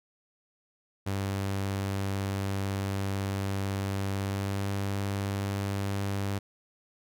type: tone with pitch glide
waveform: sawtooth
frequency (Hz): 98 to 99.25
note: G2 to G2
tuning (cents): 0 to +22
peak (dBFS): -25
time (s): 1.06-6.39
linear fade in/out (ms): 10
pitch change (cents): +22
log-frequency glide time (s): 4.16-4.72
effects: none